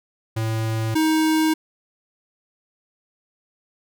square tone pair in turn, 111.4 / 315.1 Hz, A2 / D#4, +22 / +22 cents, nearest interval octave + tritone, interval 1800 cents, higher second, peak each -22 / -17 dBFS, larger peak second, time 0.36-0.95 / 0.95-1.54 s, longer neither, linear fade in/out 10 ms, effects none

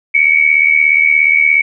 sine tone pair together, 2215 / 2292 Hz, C#7 / D7, -2 / -43 cents, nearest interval minor second, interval 59 cents, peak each -10 dBFS, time 0.14-1.62 s, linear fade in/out 10 ms, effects none

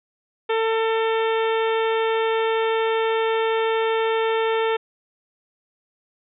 harmonic tone, 447.9 Hz, A4, 31 cents sharp, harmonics 1 / 2 / 3 / 4 / 5 / 6 / 7 / 8, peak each -20 / -26 / -30 / -32 / -34 / -36 / -37 / -38 dBFS, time 0.49-4.77 s, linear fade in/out 10 ms, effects none

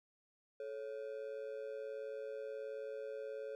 triangle ring-modulated tone, 493.9 Hz, B4, in tune, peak -37 dBFS, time 0.6-3.55 s, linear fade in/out 0 ms, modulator 59.3 Hz, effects none

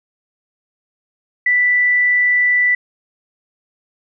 sine tone, 1975.5 Hz, B6, in tune, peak -11 dBFS, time 1.46-2.75 s, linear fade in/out 5 ms, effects none

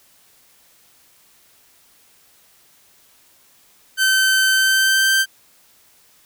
sawtooth tone with pitch glide, 1540 to 1562.4 Hz, G6 to G6, -31 to -6 cents, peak -10 dBFS, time 3.97-5.26 s, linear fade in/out 50 ms, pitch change +25 cents, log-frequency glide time 4.51-5.15 s, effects white hiss -54 dBFS RMS until 6.25 s

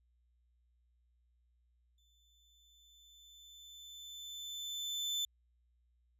35% pulse tone with exponential growth, 3525 Hz, A7, 2 cents sharp, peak -31 dBFS, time 1.98-5.25 s, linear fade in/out 2 ms, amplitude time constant 710 ms, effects added 60 Hz sine -70 dBFS peak until 6.19 s + resampled to 32000 Hz

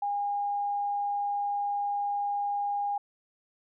sine tone, 813 Hz, G#5, 37 cents flat, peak -27 dBFS, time 0.02-2.98 s, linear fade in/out 5 ms, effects none

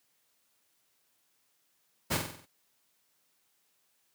pink noise with echo, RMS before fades -28 dBFS, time 2.1-2.18 s, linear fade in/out 20 ms, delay 47 ms, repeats 6, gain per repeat -5 dB, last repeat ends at 2.462 s, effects white hiss -73 dBFS RMS until 4.14 s + high-pass 100 Hz 12 dB/octave

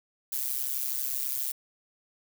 violet noise with amplitude modulation, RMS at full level -27 dBFS, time 0.32-1.52 s, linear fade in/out 5 ms, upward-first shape sine, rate 132 Hz, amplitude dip 100%, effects none

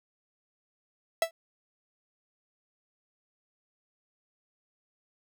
45% pulse tone with exponential decay, 659.3 Hz, E5, in tune, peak -19 dBFS, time 1.22-1.31 s, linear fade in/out 2 ms, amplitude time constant 19 ms, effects none

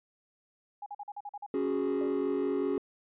sine tone bursts, 820 Hz, G#5, 22 cents flat, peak -37 dBFS, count 8, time 0.82-1.464 s, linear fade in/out 5 ms, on 42 ms, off 44 ms
triangle chord, C# suspended fourth, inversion none, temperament equal, 277.2 / 370 / 415.3 Hz, C#4 / F#4 / G#4, 0 / 0 / 0 cents, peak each -29 dBFS, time 1.54-2.78 s, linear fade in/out 2 ms
sine tone with exponential decay, 587.3 Hz, D5, in tune, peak -37 dBFS, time 2.01-2.27 s, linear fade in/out 0 ms, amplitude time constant 56 ms
effects tanh soft clip ceiling -22 dBFS + resampled to 8000 Hz

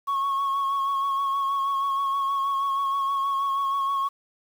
sine tone with vibrato, 1100 Hz, C#6, 14 cents flat, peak -20 dBFS, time 0.07-4.09 s, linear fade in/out 20 ms, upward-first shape sine, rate 6.3 Hz, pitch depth 26 cents each way, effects tanh soft clip ceiling -21 dBFS + 8-bit

